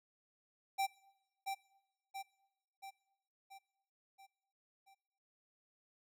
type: tone with echo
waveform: square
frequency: 781 Hz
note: G5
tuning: 7 cents flat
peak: -33 dBFS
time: 0.78-0.87 s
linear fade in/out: 20 ms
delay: 680 ms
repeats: 6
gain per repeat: -5 dB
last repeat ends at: 4.95 s
effects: noise-tail reverb RT60 1.0 s tail -22 dB re dry